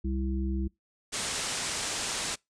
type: harmonic tone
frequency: 65.9 Hz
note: C2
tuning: 13 cents sharp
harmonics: 1 / 3 / 5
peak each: -29 / -34 / -36 dBFS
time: 0.04-0.68 s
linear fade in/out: 10 ms
type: low-pass noise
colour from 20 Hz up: white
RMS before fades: -33 dBFS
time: 1.12-2.36 s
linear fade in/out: 20 ms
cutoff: 9100 Hz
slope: 48 dB/octave
effects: noise-tail reverb RT60 0.2 s tail -26 dB re dry

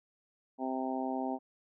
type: harmonic tone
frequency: 130.8 Hz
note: C3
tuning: in tune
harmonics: 2 / 3 / 4 / 5 / 6 / 7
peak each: -35 / -42 / -44 / -40 / -38 / -43 dBFS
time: 0.58-1.39 s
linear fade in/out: 50 ms
effects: none

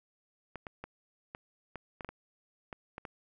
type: clicks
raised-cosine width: 0.5 ms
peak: -26 dBFS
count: 11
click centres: 0.557 / 0.668 / 0.84 / 1.349 / 1.757 / 2.008 / 2.047 / 2.09 / 2.728 / 2.981 / 3.052 s
effects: none

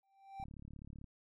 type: tone with exponential growth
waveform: triangle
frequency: 782 Hz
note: G5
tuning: 4 cents flat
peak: -38 dBFS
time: 0.03-0.44 s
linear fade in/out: 2 ms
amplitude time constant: 89 ms
type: click train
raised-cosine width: 5 ms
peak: -39 dBFS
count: 24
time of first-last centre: 0.4-1.042 s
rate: 35.8 Hz
effects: none

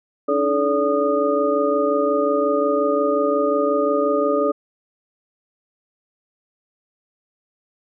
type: tone cluster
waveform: sine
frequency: 285 / 310.6 / 431.5 / 575 / 1228 Hz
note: C#4 / D#4 / A4 / D5 / D#6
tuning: +48 / -3 / -34 / -37 / -23 cents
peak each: -24 / -28 / -21 / -20 / -24 dBFS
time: 0.28-4.52 s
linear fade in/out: 10 ms
effects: none

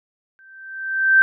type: tone with exponential growth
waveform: sine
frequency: 1559 Hz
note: G6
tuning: 10 cents flat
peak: -7 dBFS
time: 0.39-1.22 s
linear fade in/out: 0 ms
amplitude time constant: 180 ms
effects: none

